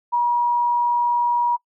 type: tone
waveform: sine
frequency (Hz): 959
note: A#5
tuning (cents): +49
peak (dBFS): -16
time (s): 0.12-1.57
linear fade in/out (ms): 20
effects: noise-tail reverb RT60 0.1 s tail -24 dB re dry